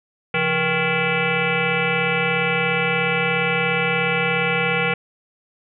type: tone with frequency modulation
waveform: sine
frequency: 1400 Hz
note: F6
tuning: 4 cents sharp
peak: -17 dBFS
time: 0.34-4.94 s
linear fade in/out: 5 ms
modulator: 307 Hz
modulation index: 4.3
effects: none